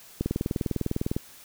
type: click train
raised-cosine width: 3 ms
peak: -13 dBFS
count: 20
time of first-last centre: 0.21-1.165 s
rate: 19.9 Hz
effects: white hiss -50 dBFS RMS until 1.44 s